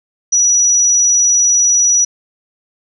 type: tone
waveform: sine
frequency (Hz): 5860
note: F#8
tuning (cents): -18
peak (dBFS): -8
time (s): 0.32-2.05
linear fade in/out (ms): 10
effects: none